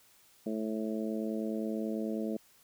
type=harmonic tone; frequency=109.3 Hz; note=A2; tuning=11 cents flat; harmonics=2 / 3 / 4 / 5 / 6; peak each=-34 / -38 / -40 / -42 / -44 dBFS; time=0.46-2.37 s; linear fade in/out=5 ms; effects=white hiss -63 dBFS RMS until 2.63 s